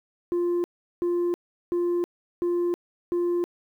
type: tone bursts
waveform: sine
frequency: 349.2 Hz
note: F4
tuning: in tune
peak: -19 dBFS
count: 5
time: 0.32-3.44 s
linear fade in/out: 0 ms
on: 320 ms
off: 380 ms
effects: tanh soft clip ceiling -21 dBFS + 10-bit